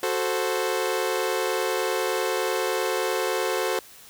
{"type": "chord", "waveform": "sawtooth", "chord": "F# diminished", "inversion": "none", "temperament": "equal", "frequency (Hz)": [370, 440, 523.3], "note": ["F#4", "A4", "C5"], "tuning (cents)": [0, 0, 0], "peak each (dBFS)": -24, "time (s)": [0.03, 3.79], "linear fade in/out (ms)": 2, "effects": ["white hiss -48 dBFS RMS until 4.09 s"]}